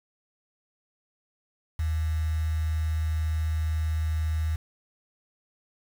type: tone with quantisation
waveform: sine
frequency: 79 Hz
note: D#2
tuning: 27 cents sharp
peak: -24 dBFS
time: 1.79-4.56 s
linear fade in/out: 5 ms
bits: 7
effects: none